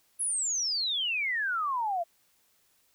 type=exponential sweep; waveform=sine; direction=down; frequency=11000 to 659.3 Hz; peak=-27 dBFS; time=0.19-2.04 s; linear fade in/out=20 ms; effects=white hiss -68 dBFS RMS until 2.94 s